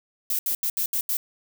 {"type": "noise bursts at uneven times", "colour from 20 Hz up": "violet", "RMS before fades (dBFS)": -25, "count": 6, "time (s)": [[0.3, 0.39], [0.46, 0.55], [0.63, 0.7], [0.77, 0.86], [0.93, 1.01], [1.09, 1.17]], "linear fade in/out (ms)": 2, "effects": []}